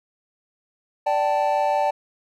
triangle chord, D suspended fourth, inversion none, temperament equal with one note detuned, 587.3 / 774.1 / 880 Hz, D5 / G5 / A5, 0 / -22 / 0 cents, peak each -21 dBFS, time 1.06-1.91 s, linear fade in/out 10 ms, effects none

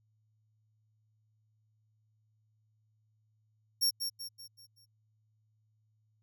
sawtooth tone with echo, 5520 Hz, F8, 21 cents flat, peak -23 dBFS, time 3.81-3.91 s, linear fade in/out 20 ms, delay 190 ms, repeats 5, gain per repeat -7 dB, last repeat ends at 4.86 s, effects added 108 Hz sine -70 dBFS peak until 6.22 s

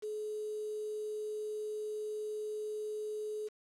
sine tone with quantisation, 425.6 Hz, G#4, 42 cents sharp, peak -36 dBFS, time 0.02-3.49 s, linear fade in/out 20 ms, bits 9, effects low-pass 10000 Hz 12 dB/octave

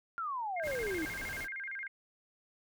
sine exponential sweep, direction down, 1414 to 301.5 Hz, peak -34 dBFS, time 0.18-1.05 s, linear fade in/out 0 ms
sine tone with vibrato, 1839 Hz, A#6, 24 cents flat, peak -38 dBFS, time 0.56-1.88 s, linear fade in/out 10 ms, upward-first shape square, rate 13 Hz, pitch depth 250 cents each way
pink noise, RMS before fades -45 dBFS, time 0.62-1.48 s, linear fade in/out 50 ms
effects none

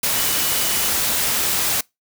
sine tone in noise, 2955 Hz, F#7, 3 cents flat, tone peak -31 dBFS, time 0.16-0.88 s, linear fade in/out 5 ms, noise white, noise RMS -20 dBFS, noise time 0.03-1.81 s, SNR -14 dB, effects noise-tail reverb RT60 0.2 s tail -25 dB re dry

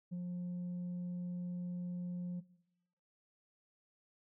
sine tone with tanh clipping, 177.5 Hz, F3, 28 cents sharp, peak -38 dBFS, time 0.11-2.41 s, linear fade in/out 20 ms, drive 1 dB, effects noise-tail reverb RT60 0.8 s tail -18 dB re dry

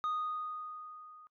sine tone with level ramp, 1239 Hz, D#6, 8 cents flat, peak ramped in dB -28 to -53 dBFS, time 0.04-1.27 s, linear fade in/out 0 ms, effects noise-tail reverb RT60 0.1 s tail -21 dB re dry + tanh soft clip ceiling -30 dBFS

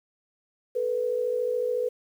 sine tone pair together, 440 / 493.9 Hz, A4 / B4, 0 / 0 cents, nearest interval major second, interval 200 cents, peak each -30 / -25 dBFS, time 0.75-1.89 s, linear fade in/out 10 ms, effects 9-bit

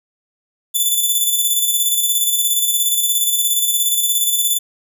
5% pulse tone with tremolo, 3496 Hz, A7, 12 cents flat, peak -5 dBFS, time 0.74-4.59 s, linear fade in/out 20 ms, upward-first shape square, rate 17 Hz, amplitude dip 40%, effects none

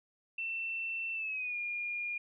sine tone with pitch glide, 2685 to 2420 Hz, E7 to D#7, +31 to -49 cents, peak -34 dBFS, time 0.38-2.18 s, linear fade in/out 5 ms, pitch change -180 cents, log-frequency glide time 1.13-1.57 s, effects none

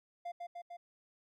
triangle tone with echo, 697 Hz, F5, 4 cents flat, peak -36 dBFS, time 0.25-0.32 s, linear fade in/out 10 ms, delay 150 ms, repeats 3, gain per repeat -2 dB, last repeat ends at 0.77 s, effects MP3 96 kbps

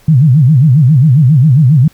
sine tone with vibrato, 140 Hz, C#3, 18 cents sharp, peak -3 dBFS, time 0.08-1.88 s, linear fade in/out 5 ms, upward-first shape sine, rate 7.4 Hz, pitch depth 260 cents each way, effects pink hiss -46 dBFS RMS until 1.93 s

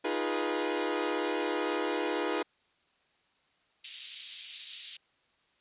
sawtooth chord, F half-diminished seventh, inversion third, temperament equal with one note detuned, 311.1 / 349.2 / 415.3 / 487.6 Hz, Eb4 / F4 / Ab4 / Cb5, 0 / 0 / 0 / -22 cents, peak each -31 dBFS, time 0.04-2.43 s, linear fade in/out 10 ms
pink high-pass noise, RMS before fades -38 dBFS, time 3.84-4.97 s, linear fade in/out 5 ms, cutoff 3100 Hz, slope 24 dB/octave
effects white hiss -70 dBFS RMS until 5.6 s + resampled to 8000 Hz

